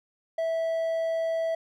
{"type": "tone", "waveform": "triangle", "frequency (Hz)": 655, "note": "E5", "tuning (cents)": -11, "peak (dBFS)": -23, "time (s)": [0.38, 1.55], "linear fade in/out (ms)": 5, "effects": []}